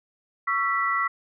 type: tone cluster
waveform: sine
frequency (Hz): 1119 / 1341 / 1963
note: C#6 / E6 / B6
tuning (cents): +16 / +29 / -11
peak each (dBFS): -26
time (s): 0.47-1.08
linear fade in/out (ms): 10
effects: none